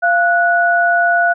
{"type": "tone pair together", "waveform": "sine", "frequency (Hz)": [692.4, 1471], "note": ["F5", "F#6"], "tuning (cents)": [-15, -11], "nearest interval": "octave + minor second", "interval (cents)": 1304, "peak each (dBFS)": -13, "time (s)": [0.02, 1.34], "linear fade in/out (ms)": 20, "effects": []}